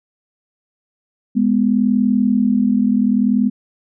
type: tone pair together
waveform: sine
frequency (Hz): 207.7 / 248.3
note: G#3 / B3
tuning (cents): 0 / +9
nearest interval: minor third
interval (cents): 309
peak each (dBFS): -15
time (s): 1.35-3.5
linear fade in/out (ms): 20
effects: none